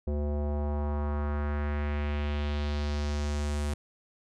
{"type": "tone with low-pass filter sweep", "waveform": "square", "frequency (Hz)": 73.42, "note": "D2", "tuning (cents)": 0, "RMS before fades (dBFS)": -30, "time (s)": [0.07, 3.74], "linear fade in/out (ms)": 5, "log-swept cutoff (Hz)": [490, 9600], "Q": 1.8, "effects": []}